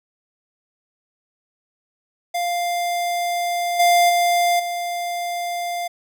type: tone with level steps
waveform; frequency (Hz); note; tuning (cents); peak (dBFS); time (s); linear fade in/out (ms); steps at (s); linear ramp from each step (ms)
square; 698.5; F5; 0; -21 / -13 / -16 / -24; 2.34-5.88; 10; 3.79 / 4.09 / 4.59; 10
effects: none